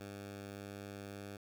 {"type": "tone", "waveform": "10% pulse", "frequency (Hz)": 100.2, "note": "G2", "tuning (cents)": 38, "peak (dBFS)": -37, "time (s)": [0, 1.37], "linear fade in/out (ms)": 5, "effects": ["13-bit"]}